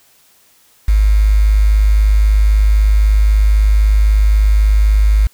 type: tone with quantisation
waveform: sine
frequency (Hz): 51.91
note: G#1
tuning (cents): 0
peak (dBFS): -7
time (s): 0.88-5.27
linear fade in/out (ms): 5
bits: 5
effects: white hiss -51 dBFS RMS until 5.33 s